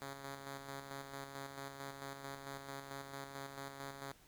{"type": "tone with tremolo", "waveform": "5% pulse", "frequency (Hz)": 138, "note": "C#3", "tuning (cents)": -7, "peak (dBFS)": -33, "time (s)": [0.02, 4.12], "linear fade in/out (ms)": 0, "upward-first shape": "square", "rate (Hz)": 4.5, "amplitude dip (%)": 45, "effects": ["pink hiss -65 dBFS RMS until 4.27 s"]}